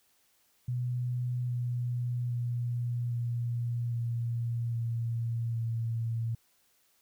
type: tone with pitch steps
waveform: sine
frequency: 123.47 / 121.98 / 120.51 / 119.06 / 117.62 / 116.2 / 114.8 Hz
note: B2 / B2 / B2 / A#2 / A#2 / A#2 / A#2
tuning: 0 / -21 / -42 / +37 / +16 / -5 / -26 cents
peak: -29 dBFS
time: 0.68-6.35 s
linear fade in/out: 5 ms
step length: 810 ms
effects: white hiss -69 dBFS RMS until 7.01 s